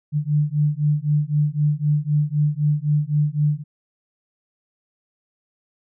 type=beating tone pair; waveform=sine; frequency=146.83 / 150.73 Hz; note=D3 / D3; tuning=0 / +45 cents; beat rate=3.9 Hz; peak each=-20 dBFS; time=0.12-3.64 s; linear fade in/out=50 ms; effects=none